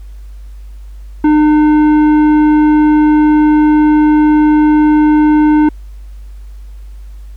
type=tone with tanh clipping; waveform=sine; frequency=303 Hz; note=D#4; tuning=46 cents flat; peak=-7 dBFS; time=1.24-5.69 s; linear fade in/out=5 ms; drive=11 dB; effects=added 50 Hz sine -27 dBFS peak until 7.36 s + pink hiss -52 dBFS RMS until 7.36 s